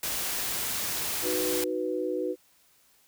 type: noise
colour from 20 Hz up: white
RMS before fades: -31 dBFS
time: 0.03-1.64 s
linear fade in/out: 2 ms
type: chord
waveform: sine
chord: B major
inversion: first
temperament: equal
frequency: 311.1 / 370 / 493.9 Hz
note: D#4 / F#4 / B4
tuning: 0 / 0 / 0 cents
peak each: -33 / -31 / -31 dBFS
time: 1.22-2.36 s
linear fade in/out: 50 ms
effects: white hiss -63 dBFS RMS until 3.07 s